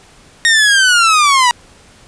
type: linear sweep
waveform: sawtooth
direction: down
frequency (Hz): 1864.7 to 949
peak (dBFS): -4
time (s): 0.45-1.51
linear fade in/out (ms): 0
effects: pink hiss -44 dBFS RMS until 2.07 s + resampled to 22050 Hz